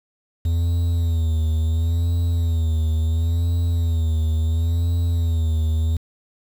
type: tone with vibrato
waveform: triangle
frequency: 82.41 Hz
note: E2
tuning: in tune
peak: -15 dBFS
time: 0.45-5.97 s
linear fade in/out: 5 ms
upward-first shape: sine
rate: 0.72 Hz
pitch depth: 69 cents each way
effects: 7-bit